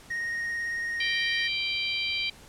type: tone with vibrato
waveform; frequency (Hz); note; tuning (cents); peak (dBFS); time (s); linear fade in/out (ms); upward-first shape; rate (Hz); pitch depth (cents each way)
triangle; 1864.7; A#6; 0; -27; 0.1-1.48; 10; sine; 18; 11
type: harmonic tone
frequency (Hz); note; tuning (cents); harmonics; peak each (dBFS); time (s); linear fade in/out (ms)
784; G5; 0; 3 / 4 / 5 / 6; -30 / -32 / -34 / -36; 1-2.3; 5
effects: pink hiss -51 dBFS RMS until 2.48 s + low-pass 11000 Hz 12 dB/octave